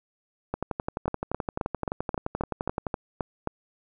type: two click trains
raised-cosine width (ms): 1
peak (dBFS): -14 / -13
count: 28 / 10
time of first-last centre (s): 0.54-2.868 / 1.08-3.474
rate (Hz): 11.6 / 3.76
effects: none